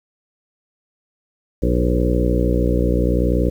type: harmonic tone with a mistuned harmonic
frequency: 60.6 Hz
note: B1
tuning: 32 cents flat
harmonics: 1 / 2 / 3 / 4 / 5 / 6 / 7 / 8 / 9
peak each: -18 / -24 / -23 / -27 / -23 / -27 / -26 / -25 / -28 dBFS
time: 1.62-3.5 s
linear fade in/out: 10 ms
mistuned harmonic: 8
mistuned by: +27 cents
effects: 8-bit